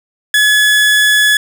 30% pulse tone, 1702 Hz, G#6, 42 cents sharp, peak -5 dBFS, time 0.34-1.37 s, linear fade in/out 2 ms, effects none

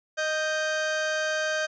40% pulse tone pair together, 621 / 1568 Hz, D#5 / G6, -3 / 0 cents, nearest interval octave + major third, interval 1603 cents, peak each -27 dBFS, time 0.17-1.67 s, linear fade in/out 20 ms, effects resampled to 16000 Hz

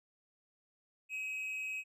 triangle tone with amplitude modulation, 2545 Hz, D#7, 39 cents sharp, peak -33 dBFS, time 1.09-1.84 s, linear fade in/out 50 ms, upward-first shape sine, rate 204 Hz, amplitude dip 50%, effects resampled to 32000 Hz

